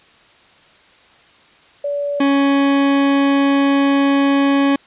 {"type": "tone pair in turn", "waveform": ["sine", "40% pulse"], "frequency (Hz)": [574, 278.2], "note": ["D5", "C#4"], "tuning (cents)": [-40, 6], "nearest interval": "octave + minor second", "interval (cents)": 1254, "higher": "first", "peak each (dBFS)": [-18, -11], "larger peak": "second", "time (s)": [[1.84, 2.2], [2.2, 4.76]], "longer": "second", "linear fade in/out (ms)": 5, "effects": ["white hiss -49 dBFS RMS until 4.86 s", "resampled to 8000 Hz"]}